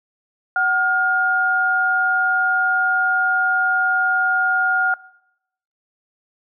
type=tone pair together; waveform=sine; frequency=750 / 1419.9 Hz; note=F#5 / F6; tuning=+23 / +28 cents; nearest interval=major seventh; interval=1105 cents; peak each=-22 / -16 dBFS; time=0.56-4.94 s; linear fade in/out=2 ms; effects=noise-tail reverb RT60 0.8 s tail -21 dB re dry